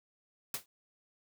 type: noise with exponential decay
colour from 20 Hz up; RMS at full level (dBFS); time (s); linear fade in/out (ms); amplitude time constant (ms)
white; -32; 0.54-0.66; 2; 24
effects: none